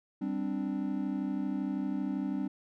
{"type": "chord", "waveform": "triangle", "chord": "G suspended fourth", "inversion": "none", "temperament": "just", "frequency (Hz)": [196, 261.3, 294], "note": ["G3", "C4", "D4"], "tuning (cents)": [0, -2, 2], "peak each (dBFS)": -33, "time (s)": [0.21, 2.48], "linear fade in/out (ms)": 10, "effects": []}